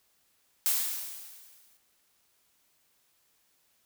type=noise with exponential decay; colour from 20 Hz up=blue; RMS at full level=-25 dBFS; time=0.66-1.77 s; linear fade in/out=0 ms; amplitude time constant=240 ms; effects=white hiss -70 dBFS RMS until 3.85 s